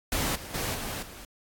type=noise with level steps; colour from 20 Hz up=pink; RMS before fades=-28 / -41 / -31 / -35 / -45 dBFS; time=0.12-1.25 s; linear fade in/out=2 ms; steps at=0.35 / 0.54 / 0.74 / 1.02 s; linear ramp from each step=10 ms; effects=AAC 64 kbps